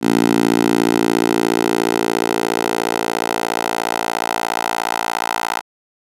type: tone with high-pass filter sweep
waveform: 10% pulse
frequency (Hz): 57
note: A#1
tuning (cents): -38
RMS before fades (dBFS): -18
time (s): 0.01-5.62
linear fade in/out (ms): 50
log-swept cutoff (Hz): 260 to 880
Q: 1.8
effects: resampled to 32000 Hz